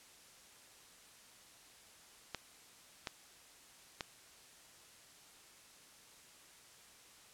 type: clicks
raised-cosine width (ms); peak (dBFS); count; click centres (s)
0.2; -21; 3; 2.347 / 3.072 / 4.008
effects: white hiss -60 dBFS RMS until 7.33 s + low-pass 10000 Hz 12 dB/octave